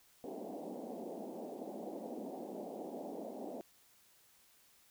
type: band-pass noise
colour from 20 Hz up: pink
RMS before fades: -45 dBFS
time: 0.24-3.61 s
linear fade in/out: 0 ms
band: 210 to 780 Hz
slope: 48 dB/octave
effects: white hiss -67 dBFS RMS until 4.9 s